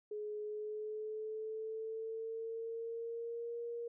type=tone with pitch glide; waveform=sine; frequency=421.5 to 470.4 Hz; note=G#4 to A#4; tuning=+26 to +16 cents; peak=-39 dBFS; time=0.11-3.88 s; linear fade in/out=5 ms; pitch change=+190 cents; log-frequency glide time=0.41-3.58 s; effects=none